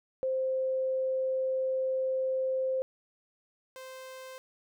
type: tone pair in turn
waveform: sine / sawtooth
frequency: 523 / 520.5 Hz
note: C5 / C5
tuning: -1 / -9 cents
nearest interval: unison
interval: 8 cents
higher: first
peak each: -27 / -39 dBFS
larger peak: first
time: 0.23-2.82 / 3.76-4.38 s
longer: first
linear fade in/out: 0 ms
effects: none